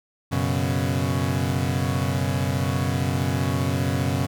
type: chord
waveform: 30% pulse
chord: F# suspended fourth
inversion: none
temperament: equal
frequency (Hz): 92.5 / 123.47 / 138.59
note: F#2 / B2 / C#3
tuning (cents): 0 / 0 / 0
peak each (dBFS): -23 / -24 / -23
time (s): 0.31-4.27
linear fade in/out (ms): 20
effects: none